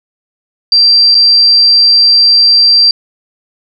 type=tone with dropouts; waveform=sine; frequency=4709 Hz; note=D8; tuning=4 cents sharp; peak=-3 dBFS; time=0.72-2.91 s; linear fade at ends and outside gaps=2 ms; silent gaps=1.146-1.15 s; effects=none